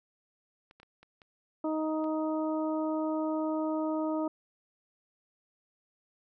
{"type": "clicks", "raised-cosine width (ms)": 0.3, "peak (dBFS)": -38, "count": 6, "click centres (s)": [0.711, 0.8, 0.831, 1.03, 1.218, 2.042]}
{"type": "harmonic tone", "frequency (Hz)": 312.7, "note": "D#4", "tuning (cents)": 9, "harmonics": [1, 2, 3, 4], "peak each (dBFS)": [-30, -34, -39, -42], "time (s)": [1.64, 4.28], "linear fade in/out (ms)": 5}
{"effects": []}